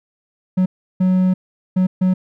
triangle tone bursts at uneven times, 185 Hz, F#3, in tune, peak -10 dBFS, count 4, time 0.57-0.66 / 1-1.34 / 1.76-1.87 / 2.01-2.14 s, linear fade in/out 10 ms, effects none

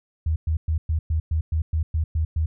sine tone bursts, 79.3 Hz, D#2, 33 cents sharp, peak -19 dBFS, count 11, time 0.26-2.46 s, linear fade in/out 5 ms, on 100 ms, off 110 ms, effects none

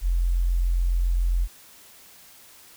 sine tone, 43.65 Hz, F1, in tune, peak -19 dBFS, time 0.01-1.48 s, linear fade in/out 50 ms, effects white hiss -50 dBFS RMS until 2.76 s

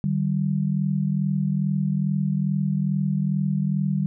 sine tone pair together, 150.33 / 192.7 Hz, D3 / G3, +41 / -29 cents, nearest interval major third, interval 430 cents, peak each -23 dBFS, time 0.04-4.06 s, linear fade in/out 0 ms, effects none

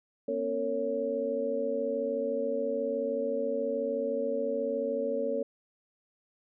sine tone cluster, 238.1 / 272 / 457.1 / 556 Hz, A#3 / C#4 / A#4 / C#5, +37 / -33 / -34 / +5 cents, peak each -38 / -38 / -32 / -31 dBFS, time 0.28-5.43 s, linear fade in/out 5 ms, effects none

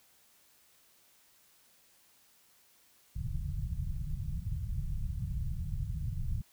pink low-pass noise, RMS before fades -35 dBFS, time 3.15-6.42 s, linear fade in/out 10 ms, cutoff 160 Hz, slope 48 dB/octave, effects white hiss -65 dBFS RMS until 6.52 s

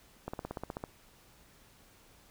slowing click train, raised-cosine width 1 ms, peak -23 dBFS, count 10, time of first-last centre 0.28-0.839 s, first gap 55 ms, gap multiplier 1.03, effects pink hiss -61 dBFS RMS until 2.3 s

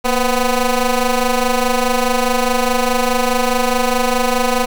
15% pulse ring-modulated tone, 248.6 Hz, B3, 12 cents sharp, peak -4 dBFS, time 0.04-4.66 s, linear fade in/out 20 ms, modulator 261 Hz, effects none

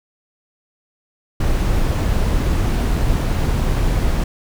brown noise, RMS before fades -17 dBFS, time 1.4-4.24 s, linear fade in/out 5 ms, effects none

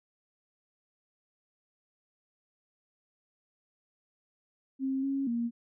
sine tone with pitch steps, 266.9 / 273.6 / 235 Hz, C4 / C#4 / A#3, +35 / -23 / +14 cents, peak -28 dBFS, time 4.79-5.51 s, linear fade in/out 50 ms, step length 240 ms, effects none

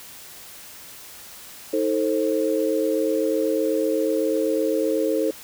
sine chord, A diminished, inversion second, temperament just, 316.8 / 440 / 528 Hz, Eb4 / A4 / C5, +31 / 0 / +16 cents, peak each -24 / -23 / -24 dBFS, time 1.73-5.31 s, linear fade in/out 5 ms, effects white hiss -42 dBFS RMS until 5.43 s

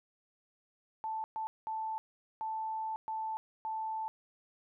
sine tone bursts at uneven times, 880 Hz, A5, in tune, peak -34 dBFS, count 6, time 1.04-1.24 / 1.36-1.47 / 1.67-1.98 / 2.41-2.96 / 3.08-3.37 / 3.65-4.08 s, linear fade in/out 0 ms, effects none

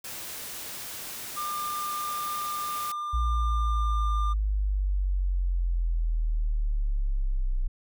white noise, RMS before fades -38 dBFS, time 0.04-2.92 s, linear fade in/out 5 ms
triangle tone, 1198 Hz, D6, 34 cents sharp, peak -28 dBFS, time 1.36-4.34 s, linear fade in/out 20 ms
sine linear sweep, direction down, 59.3 to 30.68 Hz, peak -23 dBFS, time 3.13-7.68 s, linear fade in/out 10 ms
effects none

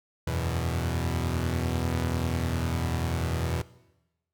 sawtooth chord, E suspended second, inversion none, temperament equal, 82.41 / 92.5 / 123.47 Hz, E2 / F#2 / B2, 0 / 0 / 0 cents, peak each -25 / -31 / -27 dBFS, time 0.27-3.62 s, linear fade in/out 5 ms, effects noise-tail reverb RT60 1.0 s tail -19 dB re dry

